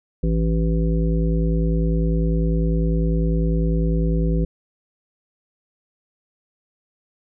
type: harmonic tone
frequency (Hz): 55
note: A1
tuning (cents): 0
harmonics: 1 / 3 / 5 / 7 / 9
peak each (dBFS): -19 / -21 / -29 / -30 / -31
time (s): 0.23-4.45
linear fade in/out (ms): 5
effects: none